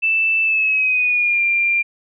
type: tone with pitch glide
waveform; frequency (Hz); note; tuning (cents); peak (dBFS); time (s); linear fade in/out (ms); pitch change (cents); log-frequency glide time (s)
sine; 2646 to 2385; E7 to D7; +6 to +26; -14; 0.02-1.83; 20; -180; 0.43-1.42
effects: none